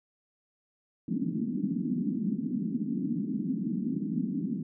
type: band-pass noise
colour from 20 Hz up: white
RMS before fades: -31 dBFS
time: 1.08-4.63 s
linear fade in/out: 5 ms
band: 170 to 280 Hz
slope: 48 dB/octave
effects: none